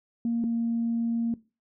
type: tone pair in turn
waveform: sine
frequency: 233.1 / 231.8 Hz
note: A#3 / A#3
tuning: 0 / -10 cents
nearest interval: unison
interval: 10 cents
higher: first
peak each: -23 dBFS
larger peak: neither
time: 0.25-0.44 / 0.44-1.34 s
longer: second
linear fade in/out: 2 ms
effects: noise-tail reverb RT60 0.3 s tail -20 dB re dry + tanh soft clip ceiling -19 dBFS